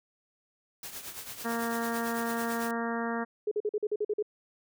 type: noise with tremolo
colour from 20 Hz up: white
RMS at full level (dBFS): -39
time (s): 0.83-2.71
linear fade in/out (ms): 2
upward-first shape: triangle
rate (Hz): 9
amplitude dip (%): 70
type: harmonic tone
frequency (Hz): 231.8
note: A#3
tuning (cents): -10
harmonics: 1 / 2 / 3 / 4 / 5 / 6 / 7 / 8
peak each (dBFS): -33 / -36 / -38 / -39 / -40 / -41 / -41 / -42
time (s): 1.44-3.25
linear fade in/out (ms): 20
type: tone bursts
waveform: sine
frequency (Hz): 420.8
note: G#4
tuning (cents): +23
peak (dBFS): -26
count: 9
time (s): 3.47-4.226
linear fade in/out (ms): 5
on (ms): 44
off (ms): 45
effects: none